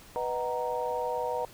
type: chord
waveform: sine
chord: B major seventh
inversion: none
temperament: equal with one note detuned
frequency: 493.9 / 622.3 / 749 / 932.3 Hz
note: B4 / D#5 / F#5 / A#5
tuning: 0 / 0 / +21 / 0 cents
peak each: -32 / -36 / -37 / -33 dBFS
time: 0.16-1.45 s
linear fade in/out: 0 ms
effects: pink hiss -52 dBFS RMS until 1.53 s